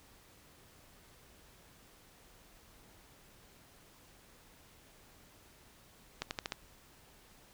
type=accelerating click train; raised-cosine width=0.2 ms; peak=-18 dBFS; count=5; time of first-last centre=6.22-6.521 s; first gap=89 ms; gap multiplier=0.89; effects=pink hiss -61 dBFS RMS until 7.53 s

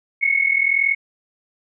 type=tone pair together; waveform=sine; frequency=2176 / 2217 Hz; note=C#7 / C#7; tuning=-33 / 0 cents; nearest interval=unison; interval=33 cents; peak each=-18 dBFS; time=0.21-0.95 s; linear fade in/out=20 ms; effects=none

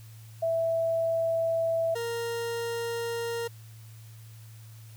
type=tone pair in turn; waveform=sine / 40% pulse; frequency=659.3 / 466.2 Hz; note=E5 / A#4; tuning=0 / 0 cents; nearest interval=tritone; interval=600 cents; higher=first; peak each=-24 / -29 dBFS; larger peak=first; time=0.42-1.95 / 1.95-3.48 s; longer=neither; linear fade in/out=10 ms; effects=added 111 Hz sine -45 dBFS peak until 4.96 s + white hiss -57 dBFS RMS until 4.96 s

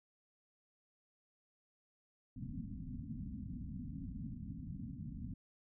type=low-pass noise; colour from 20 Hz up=white; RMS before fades=-45 dBFS; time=2.36-5.34 s; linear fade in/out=5 ms; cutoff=270 Hz; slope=96 dB/octave; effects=none

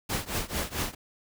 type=noise with tremolo; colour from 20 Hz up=pink; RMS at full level=-28 dBFS; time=0.09-0.95 s; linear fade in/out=10 ms; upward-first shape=triangle; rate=4.5 Hz; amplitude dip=95%; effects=none

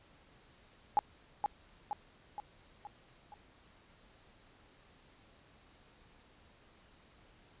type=tone with echo; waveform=sine; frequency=830.6 Hz; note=G#5; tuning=in tune; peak=-23 dBFS; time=0.97-0.99 s; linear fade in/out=0 ms; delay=470 ms; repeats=5; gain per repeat=-5 dB; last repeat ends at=3.34 s; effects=pink hiss -63 dBFS RMS until 7.6 s + resampled to 8000 Hz

